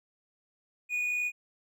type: tone with amplitude modulation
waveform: triangle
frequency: 2462 Hz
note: D#7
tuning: 19 cents flat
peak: -25 dBFS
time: 0.89-1.32 s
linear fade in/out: 50 ms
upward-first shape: sine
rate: 61.7 Hz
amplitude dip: 30%
effects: none